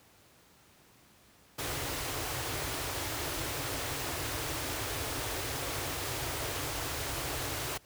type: band-stop noise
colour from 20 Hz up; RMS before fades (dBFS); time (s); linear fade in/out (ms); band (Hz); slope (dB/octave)
pink; -35; 1.58-7.78; 10; 150 to 260; 96
effects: pink hiss -61 dBFS RMS until 7.85 s + high-pass 60 Hz 12 dB/octave